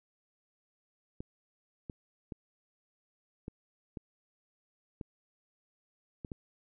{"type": "clicks", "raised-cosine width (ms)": 3, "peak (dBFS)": -27, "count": 8, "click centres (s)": [1.205, 1.898, 2.322, 3.481, 3.972, 5.012, 6.248, 6.318], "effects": []}